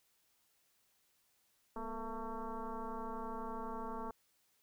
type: tone with frequency modulation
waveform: sine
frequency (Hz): 440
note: A4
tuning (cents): 0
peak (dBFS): -39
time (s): 1.76-4.11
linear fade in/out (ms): 2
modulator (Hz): 228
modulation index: 3.3
effects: white hiss -75 dBFS RMS until 4.62 s